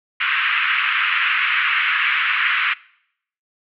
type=band-pass noise; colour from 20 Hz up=white; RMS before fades=-19 dBFS; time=0.2-2.74 s; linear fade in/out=10 ms; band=1200 to 2800 Hz; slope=48 dB/octave; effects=noise-tail reverb RT60 0.7 s tail -22 dB re dry